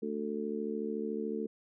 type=harmonic tone; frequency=73.8 Hz; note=D2; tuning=9 cents sharp; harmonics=3 / 4 / 5 / 6; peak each=-37 / -41 / -40 / -37 dBFS; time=0.02-1.47 s; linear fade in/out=10 ms; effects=none